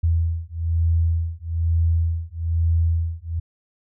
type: beating tone pair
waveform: sine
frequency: 82.41 / 83.51 Hz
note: E2 / E2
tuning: 0 / +23 cents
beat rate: 1.1 Hz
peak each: -21 dBFS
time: 0.03-3.4 s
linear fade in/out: 10 ms
effects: none